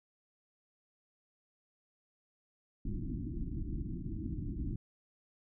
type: low-pass noise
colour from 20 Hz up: pink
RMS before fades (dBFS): -38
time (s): 2.85-4.76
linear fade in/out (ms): 5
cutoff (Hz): 340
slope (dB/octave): 96
effects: none